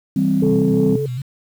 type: chord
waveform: sine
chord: C major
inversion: first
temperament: just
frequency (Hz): 163.52 / 196.22 / 261.6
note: E3 / G3 / C4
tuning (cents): -14 / +2 / 0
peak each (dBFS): -20 / -17 / -17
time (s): 0.16-0.96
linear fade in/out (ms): 5
type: tone with tremolo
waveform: sine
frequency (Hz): 433.9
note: A4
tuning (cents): -24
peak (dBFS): -16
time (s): 0.42-1.06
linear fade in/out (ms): 5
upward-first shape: sine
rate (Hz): 2.9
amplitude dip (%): 35
type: tone with vibrato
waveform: sine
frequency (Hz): 130.3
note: C3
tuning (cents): -7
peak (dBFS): -22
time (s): 0.42-1.22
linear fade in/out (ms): 5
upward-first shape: square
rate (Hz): 5.3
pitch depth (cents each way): 85
effects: tanh soft clip ceiling -5 dBFS + 7-bit